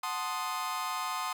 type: chord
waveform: 40% pulse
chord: F# diminished seventh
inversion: none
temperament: equal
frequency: 740 / 880 / 1046.5 / 1244.5 Hz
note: F#5 / A5 / C6 / Eb6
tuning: 0 / 0 / 0 / 0 cents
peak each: -40 / -39 / -35 / -36 dBFS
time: 0.03-1.33 s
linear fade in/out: 5 ms
effects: none